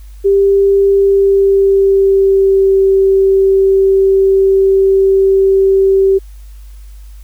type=tone with pitch glide; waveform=sine; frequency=395.3 to 387.2 Hz; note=G4 to G4; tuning=+15 to -21 cents; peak=-6 dBFS; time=0.24-6.19 s; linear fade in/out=20 ms; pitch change=-36 cents; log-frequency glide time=0.9-2.79 s; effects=added 50 Hz sine -30 dBFS peak until 7.23 s + white hiss -50 dBFS RMS until 7.23 s